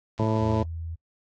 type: click train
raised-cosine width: 0.2 ms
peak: -29 dBFS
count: 59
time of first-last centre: 0.18-0.623 s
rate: 131 Hz
type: harmonic tone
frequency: 110 Hz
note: A2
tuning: in tune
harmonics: 1 / 2 / 3 / 4 / 5 / 6 / 8 / 9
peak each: -25 / -28 / -30 / -31 / -32 / -33 / -34 / -35 dBFS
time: 0.19-0.63 s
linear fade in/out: 5 ms
type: tone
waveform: sine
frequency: 82.41 Hz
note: E2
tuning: in tune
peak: -31 dBFS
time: 0.4-0.96 s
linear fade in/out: 20 ms
effects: noise-tail reverb RT60 0.1 s tail -25 dB re dry + AAC 32 kbps